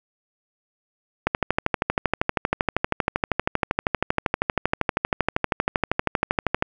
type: click train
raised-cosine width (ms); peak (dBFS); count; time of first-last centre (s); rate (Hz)
0.5; -4; 69; 1.27-6.624; 12.7
effects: none